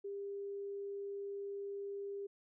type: tone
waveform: sine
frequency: 400 Hz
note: G4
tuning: 35 cents sharp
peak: -40 dBFS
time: 0.04-2.27 s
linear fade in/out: 10 ms
effects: none